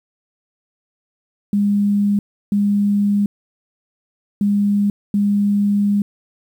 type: tone bursts at uneven times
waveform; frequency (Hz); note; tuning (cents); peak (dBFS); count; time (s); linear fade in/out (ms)
sine; 203.4; G#3; -36; -13; 4; 1.53-2.19 / 2.52-3.26 / 4.41-4.9 / 5.14-6.02; 2
effects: 8-bit